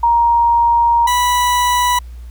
sine / 40% pulse tone pair in turn, 939 / 983.3 Hz, A#5 / B5, +12 / -8 cents, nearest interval minor second, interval 80 cents, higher second, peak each -9 / -11 dBFS, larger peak first, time 0.03-1.07 / 1.07-1.99 s, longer first, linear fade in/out 5 ms, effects added 60 Hz sine -29 dBFS peak until 2.3 s + pink hiss -52 dBFS RMS until 2.3 s

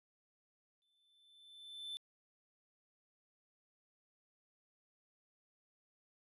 triangle tone with exponential growth, 3529 Hz, A7, 4 cents sharp, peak -39 dBFS, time 0.82-1.97 s, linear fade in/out 0 ms, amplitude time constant 250 ms, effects resampled to 32000 Hz

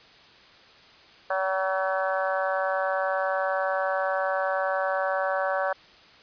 harmonic tone with a mistuned harmonic, 190 Hz, F#3, 46 cents sharp, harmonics 3 / 4 / 5 / 6 / 7 / 8 / 9, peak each -27 / -30 / -35 / -33 / -36 / -32 / -37 dBFS, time 1.3-5.73 s, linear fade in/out 5 ms, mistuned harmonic 6, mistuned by -16 cents, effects white hiss -52 dBFS RMS until 6.22 s + resampled to 11025 Hz

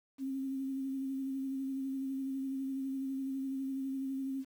sine tone with vibrato, 268.3 Hz, C4, 44 cents sharp, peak -34 dBFS, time 0.18-4.45 s, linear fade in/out 50 ms, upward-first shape sine, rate 12 Hz, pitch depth 24 cents each way, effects 10-bit

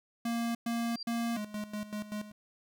square tone bursts, 233.1 Hz, A#3, in tune, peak -31 dBFS, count 3, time 0.25-1.37 s, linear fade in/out 5 ms, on 300 ms, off 110 ms
sine tone with exponential growth, 4734 Hz, D8, 13 cents sharp, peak -35 dBFS, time 0.81-1.03 s, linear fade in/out 5 ms, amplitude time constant 46 ms
square tone with tremolo, 210.1 Hz, G#3, 20 cents sharp, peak -35 dBFS, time 1.35-2.32 s, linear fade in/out 20 ms, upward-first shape square, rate 5.2 Hz, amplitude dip 75%
effects none

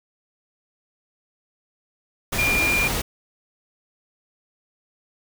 sine tone in noise, 2400 Hz, D7, 37 cents sharp, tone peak -19 dBFS, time 2.38-2.88 s, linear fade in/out 10 ms, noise pink, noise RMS -25 dBFS, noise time 2.32-3.02 s, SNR +3 dB, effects none

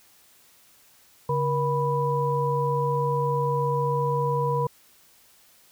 sine tone cluster, 141.6 / 476.1 / 986 Hz, C#3 / A#4 / B5, +37 / +37 / -3 cents, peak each -26 dBFS, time 1.29-4.67 s, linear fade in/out 5 ms, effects white hiss -57 dBFS RMS until 5.71 s

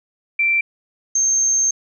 sine tone pair in turn, 2348 / 6361 Hz, D7 / G8, -1 / +24 cents, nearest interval octave + perfect fourth, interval 1725 cents, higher second, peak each -14 dBFS, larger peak neither, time 0.39-0.61 / 1.15-1.71 s, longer second, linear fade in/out 5 ms, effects none

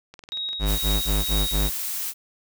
clicks, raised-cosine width 0.2 ms, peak -25 dBFS, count 11, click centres 0.14 / 0.192 / 0.238 / 0.289 / 0.323 / 0.373 / 0.489 / 0.531 / 0.914 / 0.983 / 1.045 s
sine tone with tremolo, 3788 Hz, A#7, 27 cents sharp, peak -26 dBFS, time 0.32-1.69 s, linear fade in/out 0 ms, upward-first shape sine, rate 2.1 Hz, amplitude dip 45%
square tone bursts, 51 Hz, G#1, 31 cents flat, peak -21 dBFS, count 5, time 0.59-1.706 s, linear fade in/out 50 ms, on 200 ms, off 29 ms
blue noise, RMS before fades -29 dBFS, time 0.65-2.14 s, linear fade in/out 50 ms
effects none

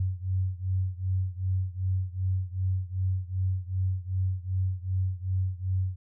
sine beating tone pair, 92.5 / 95.1 Hz, F#2 / F#2, 0 / +48 cents, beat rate 2.6 Hz, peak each -28 / -30 dBFS, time 0-5.96 s, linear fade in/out 5 ms, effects none

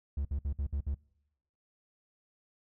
triangle tone bursts, 70.6 Hz, C#2, 32 cents sharp, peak -28 dBFS, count 6, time 0.17-0.946 s, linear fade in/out 5 ms, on 81 ms, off 58 ms, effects noise-tail reverb RT60 0.9 s tail -25 dB re dry

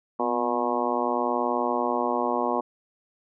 harmonic tone with a mistuned harmonic, 120.4 Hz, B2, 44 cents flat, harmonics 2 / 3 / 4 / 5 / 6 / 7 / 8 / 9, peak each -31 / -31 / -31 / -31 / -31 / -31 / -31 / -31 dBFS, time 0.19-2.61 s, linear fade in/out 10 ms, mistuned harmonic 2, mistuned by +66 cents, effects none

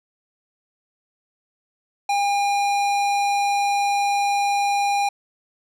sine tone with hard clipping, 807 Hz, G#5, 50 cents flat, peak -20 dBFS, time 2.09-5.09 s, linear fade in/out 5 ms, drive 16 dB, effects none

